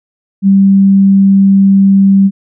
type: tone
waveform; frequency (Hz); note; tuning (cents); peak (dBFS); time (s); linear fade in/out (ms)
sine; 195.5; G3; -4; -3; 0.42-2.31; 50
effects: none